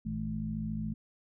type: harmonic tone with a mistuned harmonic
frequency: 53.9 Hz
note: A1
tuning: 35 cents flat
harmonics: 1 / 2 / 3 / 4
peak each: -41 / -41 / -38 / -35 dBFS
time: 0.05-0.94 s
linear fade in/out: 10 ms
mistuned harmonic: 2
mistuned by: +91 cents
effects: none